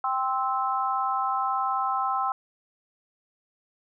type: chord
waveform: sine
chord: C major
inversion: second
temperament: just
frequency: 784.9 / 1046.5 / 1308.1 Hz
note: G5 / C6 / E6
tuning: +2 / 0 / -14 cents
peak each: -28 dBFS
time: 0.04-2.32 s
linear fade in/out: 2 ms
effects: none